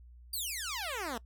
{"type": "exponential sweep", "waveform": "10% pulse", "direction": "down", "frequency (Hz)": [4800, 215.8], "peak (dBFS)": -27, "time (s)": [0.33, 1.18], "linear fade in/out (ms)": 5, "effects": ["noise-tail reverb RT60 0.1 s tail -22 dB re dry", "added 60 Hz sine -51 dBFS peak until 1.25 s"]}